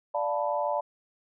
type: chord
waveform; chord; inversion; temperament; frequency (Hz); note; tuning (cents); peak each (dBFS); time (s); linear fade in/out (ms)
sine; B half-diminished seventh; first; equal; 587.3 / 698.5 / 880 / 987.8; D5 / F5 / A5 / B5; 0 / 0 / 0 / 0; -29 / -33 / -31 / -33; 0.14-0.81; 10
effects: none